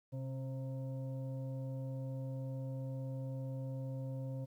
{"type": "tone with frequency modulation", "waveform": "sine", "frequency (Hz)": 130.81, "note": "C3", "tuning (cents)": 0, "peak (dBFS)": -38, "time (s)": [0.12, 4.46], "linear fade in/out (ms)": 20, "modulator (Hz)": 399, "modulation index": 0.64, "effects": ["12-bit"]}